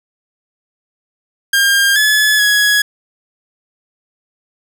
sawtooth tone with pitch steps, 1607 / 1713 / 1675 Hz, G6 / A6 / G#6, +43 / -47 / +14 cents, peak -6 dBFS, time 1.53-2.82 s, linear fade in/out 5 ms, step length 430 ms, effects none

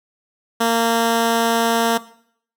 10% pulse tone, 230 Hz, A#3, 23 cents flat, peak -7 dBFS, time 0.6-1.98 s, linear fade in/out 10 ms, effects noise-tail reverb RT60 0.6 s tail -17 dB re dry

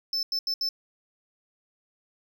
triangle tone bursts at uneven times, 5274 Hz, E8, in tune, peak -24 dBFS, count 4, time 0.13-0.23 / 0.32-0.39 / 0.47-0.54 / 0.61-0.69 s, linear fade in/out 2 ms, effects none

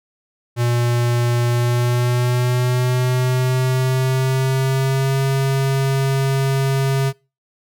square tone with pitch glide, 120 to 135.48 Hz, B2 to C#3, -49 to -39 cents, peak -16 dBFS, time 0.56-7.13 s, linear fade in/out 50 ms, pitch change +210 cents, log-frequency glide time 1.49-5.2 s, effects noise-tail reverb RT60 0.3 s tail -24 dB re dry

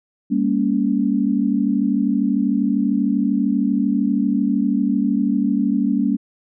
sine tone cluster, 200.6 / 233.4 / 280.8 Hz, G3 / A#3 / C#4, +40 / +2 / +22 cents, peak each -20 dBFS, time 0.3-6.17 s, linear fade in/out 20 ms, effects none

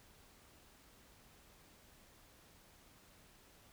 silence, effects pink hiss -64 dBFS RMS until 3.72 s

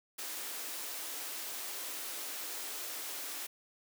white high-pass noise, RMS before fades -41 dBFS, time 0.18-3.47 s, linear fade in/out 10 ms, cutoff 260 Hz, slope 48 dB/octave, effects none

